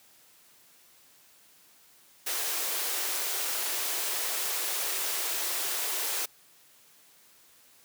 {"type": "high-pass noise", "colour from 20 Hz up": "white", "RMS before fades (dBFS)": -31, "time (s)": [2.26, 6.26], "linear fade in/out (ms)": 10, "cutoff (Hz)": 320, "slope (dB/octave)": 96, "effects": ["white hiss -59 dBFS RMS until 7.84 s", "high-pass 100 Hz 12 dB/octave"]}